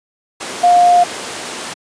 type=tone in noise; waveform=sine; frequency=707 Hz; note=F5; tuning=21 cents sharp; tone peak=-6 dBFS; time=0.63-1.04 s; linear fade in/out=10 ms; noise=pink; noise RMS=-24 dBFS; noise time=0.4-1.74 s; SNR=+15 dB; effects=high-pass 300 Hz 12 dB/octave + resampled to 22050 Hz